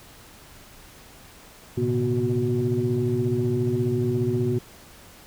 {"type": "tone cluster", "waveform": "sine", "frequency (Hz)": [110.8, 125.5, 142.2, 243.1, 368.2], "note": ["A2", "B2", "C#3", "B3", "F#4"], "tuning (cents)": [13, 28, 45, -27, -8], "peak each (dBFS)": [-27, -26, -32, -27, -24], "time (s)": [1.77, 4.59], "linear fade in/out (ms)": 10, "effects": ["tanh soft clip ceiling -13 dBFS", "pink hiss -48 dBFS RMS until 5.26 s"]}